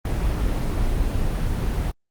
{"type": "noise with ADSR envelope", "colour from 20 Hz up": "brown", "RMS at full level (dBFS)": -19, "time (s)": [0.05, 1.92], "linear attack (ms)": 4, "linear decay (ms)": 4, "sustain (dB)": -3, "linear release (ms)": 22, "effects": ["Opus 24 kbps"]}